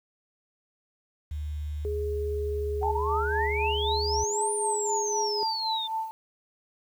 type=tone with pitch glide; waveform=sine; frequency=74.8 to 73.9 Hz; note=D2 to D2; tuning=+32 to +11 cents; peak=-30 dBFS; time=1.31-4.24 s; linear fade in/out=5 ms; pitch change=-21 cents; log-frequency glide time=2.16-2.73 s
type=tone; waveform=sine; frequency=416.6 Hz; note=G#4; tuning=5 cents sharp; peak=-29 dBFS; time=1.85-5.43 s; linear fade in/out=0 ms
type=exponential two-way sweep; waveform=sine; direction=up then down; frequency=740 to 9397 to 3529 Hz; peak=-29 dBFS; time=2.81-5.88 s; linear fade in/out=20 ms; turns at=4.52 s
type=tone with tremolo; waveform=sine; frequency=888 Hz; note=A5; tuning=16 cents sharp; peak=-26 dBFS; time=2.83-6.11 s; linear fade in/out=0 ms; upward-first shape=sine; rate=3.9 Hz; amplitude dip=70%
effects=9-bit